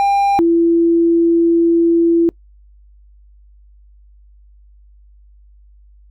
triangle / sine tone pair in turn, 799 / 336.3 Hz, G5 / E4, +33 / +35 cents, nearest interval octave + minor third, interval 1498 cents, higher first, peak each -9 dBFS, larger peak neither, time 0-0.39 / 0.39-2.29 s, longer second, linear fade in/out 0 ms, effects noise-tail reverb RT60 0.1 s tail -25 dB re dry + added 50 Hz sine -43 dBFS peak until 6.1 s

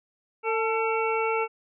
harmonic tone with a mistuned harmonic, 449.5 Hz, A4, 37 cents sharp, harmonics 1 / 2 / 3 / 5 / 6, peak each -26 / -29 / -31 / -33 / -34 dBFS, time 0.43-1.48 s, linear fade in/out 50 ms, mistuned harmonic 2, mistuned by -44 cents, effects none

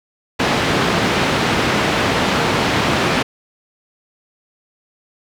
pink band-pass noise, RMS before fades -17 dBFS, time 0.39-3.23 s, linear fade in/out 10 ms, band 130 to 3600 Hz, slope 12 dB/octave, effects none

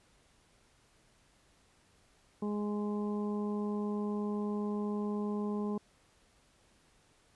harmonic tone, 207.7 Hz, G#3, in tune, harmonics 1 / 2 / 3 / 4 / 5, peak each -33 / -38 / -51 / -48 / -47 dBFS, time 2.42-5.78 s, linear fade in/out 5 ms, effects pink hiss -67 dBFS RMS until 7.35 s + resampled to 24000 Hz

